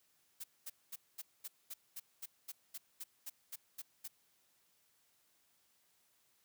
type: noise bursts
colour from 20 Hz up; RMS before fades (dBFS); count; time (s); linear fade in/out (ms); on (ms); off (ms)
blue; -45; 15; 0.4-4.08; 10; 40; 220
effects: white hiss -74 dBFS RMS until 6.44 s + high-pass 60 Hz 12 dB/octave